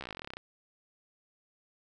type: slowing click train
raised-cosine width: 0.3 ms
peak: -24 dBFS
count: 17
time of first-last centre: 0.01-0.369 s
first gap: 14 ms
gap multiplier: 1.06
effects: none